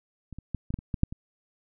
clicks, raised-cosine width 5 ms, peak -28 / -27 / -17 / -22 / -15 / -27 / -16 / -8 / -24 dBFS, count 9, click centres 0.327 / 0.386 / 0.547 / 0.705 / 0.741 / 0.789 / 0.942 / 1.034 / 1.125 s, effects none

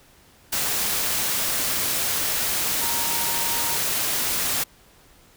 sine tone in noise, 931 Hz, A#5, 2 cents flat, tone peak -32 dBFS, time 2.81-3.77 s, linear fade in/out 10 ms, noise white, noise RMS -24 dBFS, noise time 0.52-4.64 s, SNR -11 dB, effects pink hiss -54 dBFS RMS until 5.36 s

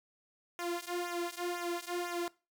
sawtooth tone with flanger, 349.2 Hz, F4, in tune, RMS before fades -37 dBFS, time 0.59-2.28 s, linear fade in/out 0 ms, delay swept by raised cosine 0.22 to 2.92 ms, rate 2 Hz, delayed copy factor -0.95, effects noise-tail reverb RT60 0.3 s tail -21 dB re dry

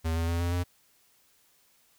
square tone with pitch steps, 81.3 / 83.01 / 84.75 / 86.53 / 88.35 Hz, E2 / E2 / E2 / F2 / F2, -23 / +13 / +49 / -15 / +21 cents, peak -27 dBFS, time 0.04-0.64 s, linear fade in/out 20 ms, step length 120 ms, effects white hiss -65 dBFS RMS until 1.98 s

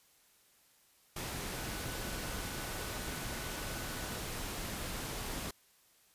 sine tone in noise, 1489 Hz, F#6, 11 cents sharp, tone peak -51 dBFS, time 1.55-4.18 s, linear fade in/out 5 ms, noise pink, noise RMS -40 dBFS, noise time 1.16-5.51 s, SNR -14 dB, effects white hiss -67 dBFS RMS until 6.14 s + resampled to 32000 Hz

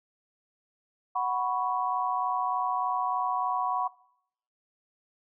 sine chord, F# suspended fourth, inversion none, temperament just, 740 / 986.7 / 1110 Hz, F#5 / B5 / C#6, 0 / -2 / +2 cents, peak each -30 dBFS, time 1.15-3.88 s, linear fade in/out 10 ms, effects noise-tail reverb RT60 0.7 s tail -20 dB re dry

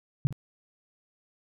sine tone with echo, 137.4 Hz, C#3, 15 cents flat, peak -19 dBFS, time 0.25-0.27 s, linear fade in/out 0 ms, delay 56 ms, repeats 1, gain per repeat -14 dB, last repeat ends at 0.326 s, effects none

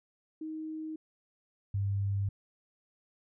sine tone pair in turn, 314.1 / 99.42 Hz, D#4 / G2, +16 / +25 cents, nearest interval octave + minor sixth, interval 1991 cents, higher first, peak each -36 / -28 dBFS, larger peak second, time 0.41-0.96 / 1.74-2.29 s, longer neither, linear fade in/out 5 ms, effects none

